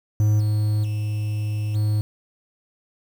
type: tone with level steps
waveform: triangle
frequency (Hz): 106.1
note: G#2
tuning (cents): +38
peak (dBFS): -13 / -16 / -20 / -16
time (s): 0.2-2.01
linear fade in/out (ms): 0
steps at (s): 0.39 / 0.83 / 1.74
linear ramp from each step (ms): 20
effects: 7-bit